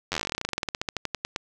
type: slowing click train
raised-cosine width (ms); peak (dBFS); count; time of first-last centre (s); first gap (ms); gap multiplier
0.2; -10; 30; 0.12-1.361; 10; 1.09
effects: none